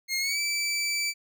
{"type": "tone with pitch glide", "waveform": "20% pulse", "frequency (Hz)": [2140, 2320], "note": ["C7", "D7"], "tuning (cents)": [38, -22], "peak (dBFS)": -21, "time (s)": [0.08, 1.14], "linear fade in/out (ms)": 50, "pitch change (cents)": 140, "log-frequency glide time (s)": [0.19, 0.39], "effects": []}